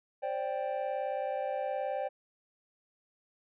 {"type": "chord", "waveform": "triangle", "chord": "C suspended second", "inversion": "none", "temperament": "equal with one note detuned", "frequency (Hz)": [528.4, 587.3, 784], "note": ["C5", "D5", "G5"], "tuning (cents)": [17, 0, 0], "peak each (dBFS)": -34, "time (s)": [0.22, 2.09], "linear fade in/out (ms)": 20, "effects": ["resampled to 8000 Hz"]}